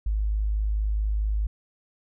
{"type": "tone", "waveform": "sine", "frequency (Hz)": 52.3, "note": "G#1", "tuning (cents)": 13, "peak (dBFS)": -22, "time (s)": [0.06, 1.47], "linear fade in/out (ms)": 5, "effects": []}